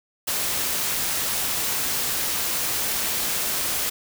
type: noise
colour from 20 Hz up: white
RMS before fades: -25 dBFS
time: 0.27-3.9 s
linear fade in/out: 10 ms
effects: none